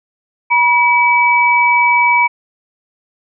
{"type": "tone pair together", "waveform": "sine", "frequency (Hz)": [964, 2290], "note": ["B5", "D7"], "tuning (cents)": [-42, -44], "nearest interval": "octave + minor third", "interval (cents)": 1498, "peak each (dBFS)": -11, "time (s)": [0.5, 2.28], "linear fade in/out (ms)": 20, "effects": []}